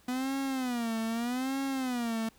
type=tone with vibrato; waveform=45% pulse; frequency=246.9 Hz; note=B3; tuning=in tune; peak=-30 dBFS; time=0.08-2.29 s; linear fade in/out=5 ms; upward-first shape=sine; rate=0.81 Hz; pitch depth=170 cents each way; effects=pink hiss -62 dBFS RMS until 2.38 s